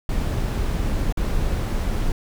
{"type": "noise with dropouts", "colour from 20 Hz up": "brown", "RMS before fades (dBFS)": -22, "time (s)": [0.09, 2.12], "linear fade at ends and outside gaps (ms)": 2, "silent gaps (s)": [1.125, 1.172], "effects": []}